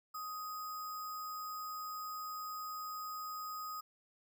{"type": "tone with sample-and-hold", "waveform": "sine", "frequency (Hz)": 1249, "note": "D#6", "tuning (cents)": 6, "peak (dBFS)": -40, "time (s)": [0.14, 3.81], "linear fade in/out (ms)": 10, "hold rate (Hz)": 6300, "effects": []}